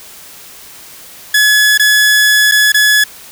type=tone with dropouts; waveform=sawtooth; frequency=1700 Hz; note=G#6; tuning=40 cents sharp; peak=-3 dBFS; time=1.34-3.04 s; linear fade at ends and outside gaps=5 ms; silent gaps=1.777-1.795 / 2.514-2.519 / 2.721-2.743 s; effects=white hiss -35 dBFS RMS until 3.31 s